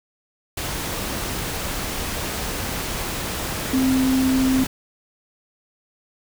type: tone in noise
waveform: sine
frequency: 261.6 Hz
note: C4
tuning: in tune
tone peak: -16 dBFS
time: 3.73-4.64 s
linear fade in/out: 5 ms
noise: pink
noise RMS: -27 dBFS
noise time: 0.57-4.67 s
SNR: +8 dB
effects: none